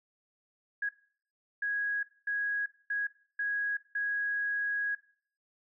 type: tone bursts at uneven times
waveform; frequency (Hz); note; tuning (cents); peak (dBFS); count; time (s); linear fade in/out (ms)
sine; 1656; G#6; -5; -29; 6; 0.82-0.89 / 1.62-2.03 / 2.27-2.66 / 2.9-3.07 / 3.39-3.77 / 3.95-4.95; 5
effects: noise-tail reverb RT60 0.5 s tail -18 dB re dry